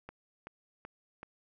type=click train; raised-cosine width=0.5 ms; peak=-29 dBFS; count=4; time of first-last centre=0.09-1.231 s; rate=2.63 Hz; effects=none